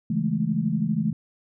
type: chord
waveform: sine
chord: A major seventh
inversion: first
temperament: equal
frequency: 138.59 / 164.81 / 207.7 / 220 Hz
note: C#3 / E3 / G#3 / A3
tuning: 0 / 0 / 0 / 0 cents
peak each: -31 / -26 / -27 / -26 dBFS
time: 0.1-1.13 s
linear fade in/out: 5 ms
effects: none